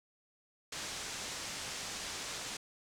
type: low-pass noise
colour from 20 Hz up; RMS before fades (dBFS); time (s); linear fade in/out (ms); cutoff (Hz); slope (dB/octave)
white; -42; 0.72-2.57; 5; 7600; 24
effects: none